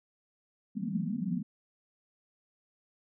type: band-pass noise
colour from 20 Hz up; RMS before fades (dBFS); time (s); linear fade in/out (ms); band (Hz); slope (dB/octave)
white; -33; 0.75-1.43; 20; 160 to 250; 96
effects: none